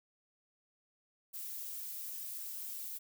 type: noise with flanger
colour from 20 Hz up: violet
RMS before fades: -43 dBFS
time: 1.33-2.99 s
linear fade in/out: 20 ms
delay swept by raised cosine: 2 to 3.6 ms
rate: 2.2 Hz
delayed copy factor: -0.6
effects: none